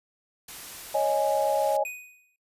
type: noise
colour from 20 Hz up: white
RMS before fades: -41 dBFS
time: 0.48-1.77 s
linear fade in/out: 5 ms
type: chord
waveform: sine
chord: C# suspended second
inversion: none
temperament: equal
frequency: 554.4 / 622.3 / 830.6 Hz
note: C#5 / D#5 / G#5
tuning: 0 / 0 / 0 cents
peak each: -26 dBFS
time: 0.94-1.84 s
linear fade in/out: 10 ms
type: tone with exponential decay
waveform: square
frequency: 2489 Hz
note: D#7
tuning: in tune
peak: -31 dBFS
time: 1.85-2.36 s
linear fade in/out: 2 ms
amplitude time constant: 110 ms
effects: noise-tail reverb RT60 0.2 s tail -24 dB re dry + resampled to 32000 Hz